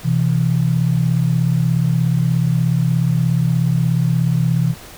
sine tone pair together, 128.03 / 164.81 Hz, C3 / E3, -37 / 0 cents, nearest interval major third, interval 437 cents, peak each -16 dBFS, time 0.03-4.75 s, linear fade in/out 50 ms, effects pink hiss -38 dBFS RMS until 4.97 s

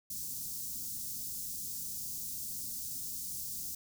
white band-stop noise, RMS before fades -40 dBFS, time 0.1-3.75 s, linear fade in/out 5 ms, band 250 to 5300 Hz, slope 24 dB/octave, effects none

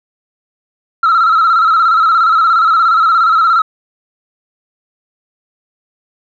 sine tone with vibrato, 1324 Hz, E6, 7 cents sharp, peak -5 dBFS, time 1.03-3.62 s, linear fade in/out 5 ms, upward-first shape square, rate 17 Hz, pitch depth 58 cents each way, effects tanh soft clip ceiling -5 dBFS

